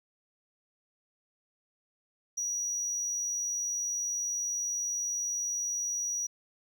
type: tone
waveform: triangle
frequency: 5800 Hz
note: F#8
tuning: 35 cents flat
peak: -29 dBFS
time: 2.37-6.27 s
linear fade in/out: 10 ms
effects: none